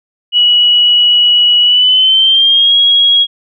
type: tone with pitch glide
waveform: sine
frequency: 2927 to 3304 Hz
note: F#7 to G#7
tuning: -19 to -10 cents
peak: -5 dBFS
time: 0.32-3.27 s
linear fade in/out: 50 ms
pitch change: +209 cents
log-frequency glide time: 1.63-2.76 s
effects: none